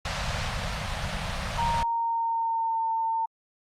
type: band-stop noise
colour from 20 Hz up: pink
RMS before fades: -29 dBFS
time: 0.05-1.83 s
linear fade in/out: 2 ms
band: 200 to 530 Hz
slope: 48 dB/octave
type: tone with pitch glide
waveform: sine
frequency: 932.3 to 903.1 Hz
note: A#5 to A5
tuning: 0 to +45 cents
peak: -24 dBFS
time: 1.58-3.26 s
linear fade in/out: 10 ms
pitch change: -55 cents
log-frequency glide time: 1.69-2.84 s
effects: low-pass 5000 Hz 12 dB/octave + Opus 48 kbps